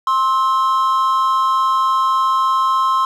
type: tone pair together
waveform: triangle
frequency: 1055.6 / 1299 Hz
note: C6 / E6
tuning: +15 / -26 cents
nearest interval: major third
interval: 359 cents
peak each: -12 / -18 dBFS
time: 0.07-3.05 s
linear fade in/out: 2 ms
effects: none